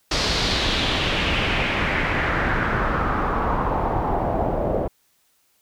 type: noise with low-pass filter sweep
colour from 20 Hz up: pink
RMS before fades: -22 dBFS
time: 0.11-4.88 s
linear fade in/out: 5 ms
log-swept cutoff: 5000 to 580 Hz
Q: 2.6
effects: white hiss -64 dBFS RMS until 5.61 s